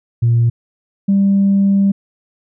sine tone pair in turn, 117.4 / 197.44 Hz, A#2 / G3, +13 / +13 cents, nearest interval major sixth, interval 900 cents, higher second, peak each -8 dBFS, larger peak neither, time 0.22-0.5 / 1.08-1.92 s, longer second, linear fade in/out 10 ms, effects tanh soft clip ceiling -6 dBFS

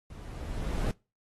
brown noise with level ramp, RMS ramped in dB -45 to -28 dBFS, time 0.1-0.91 s, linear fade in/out 2 ms, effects noise-tail reverb RT60 0.3 s tail -24 dB re dry + AAC 32 kbps

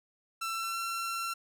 sawtooth tone with pitch glide, 1339 to 1356.1 Hz, E6 to E6, +27 to +49 cents, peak -29 dBFS, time 0.41-1.34 s, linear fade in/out 10 ms, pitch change +22 cents, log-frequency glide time 0.51-0.78 s, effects none

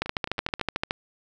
two click trains, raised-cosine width 0.3 ms, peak -9 / -19 dBFS, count 13 / 6, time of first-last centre 0.02-0.909 / 0.06-0.596 s, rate 13.5 / 9.33 Hz, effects none

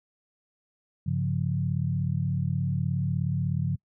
sine tone cluster, 98.8 / 138.2 / 174.8 Hz, G2 / C#3 / F3, +14 / -5 / +2 cents, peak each -30 / -27 / -30 dBFS, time 1.06-3.76 s, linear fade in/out 10 ms, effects noise-tail reverb RT60 0.1 s tail -26 dB re dry

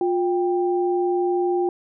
sine tone pair together, 355.2 / 789 Hz, F4 / G5, +29 / +11 cents, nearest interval octave + major second, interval 1382 cents, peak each -19 / -26 dBFS, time 0.01-1.69 s, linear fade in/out 2 ms, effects none

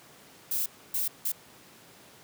violet noise bursts at uneven times, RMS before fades -29 dBFS, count 3, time 0.51-0.66 / 0.94-1.08 / 1.25-1.32 s, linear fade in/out 5 ms, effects pink hiss -53 dBFS RMS until 2.23 s + high-pass 150 Hz 12 dB/octave

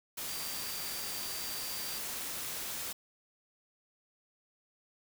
sine tone in noise, 4699 Hz, D8, in tune, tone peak -44 dBFS, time 0.28-1.99 s, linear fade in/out 10 ms, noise white, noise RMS -39 dBFS, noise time 0.17-2.93 s, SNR -8 dB, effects none

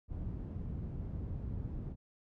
white low-pass noise, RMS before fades -40 dBFS, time 0.08-1.96 s, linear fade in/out 50 ms, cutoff 120 Hz, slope 12 dB/octave, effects none

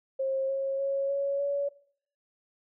sine tone with pitch steps, 535 / 542.5 / 550 / 557.7 / 565.5 Hz, C5 / C#5 / C#5 / C#5 / C#5, +38 / -37 / -14 / +10 / +34 cents, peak -26 dBFS, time 0.19-1.69 s, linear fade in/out 10 ms, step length 300 ms, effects noise-tail reverb RT60 0.6 s tail -21 dB re dry

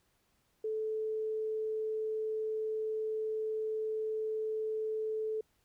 sine tone, 435.9 Hz, A4, 16 cents flat, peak -32 dBFS, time 0.64-5.41 s, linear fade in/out 5 ms, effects pink hiss -74 dBFS RMS until 5.64 s

